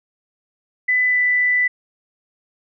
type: tone with pitch glide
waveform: sine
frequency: 2000 to 1986.2 Hz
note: B6 to B6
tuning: +21 to +9 cents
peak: -14 dBFS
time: 0.88-1.68 s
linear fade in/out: 10 ms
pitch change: -12 cents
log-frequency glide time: 1.06-1.2 s
effects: none